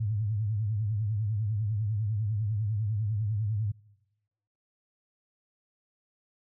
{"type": "tone with vibrato", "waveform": "sine", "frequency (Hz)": 106.3, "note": "G#2", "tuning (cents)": 41, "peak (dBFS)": -26, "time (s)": [0, 3.72], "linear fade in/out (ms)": 10, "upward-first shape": "triangle", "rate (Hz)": 10, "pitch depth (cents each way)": 140, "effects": ["noise-tail reverb RT60 1.0 s tail -24 dB re dry"]}